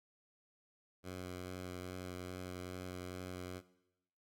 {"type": "tone with vibrato", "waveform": "10% pulse", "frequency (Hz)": 91, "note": "F#2", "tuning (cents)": -28, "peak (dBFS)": -35, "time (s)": [1.03, 3.62], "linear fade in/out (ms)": 50, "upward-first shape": "sine", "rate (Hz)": 2.4, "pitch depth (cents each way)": 15, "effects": ["noise-tail reverb RT60 0.9 s tail -18 dB re dry"]}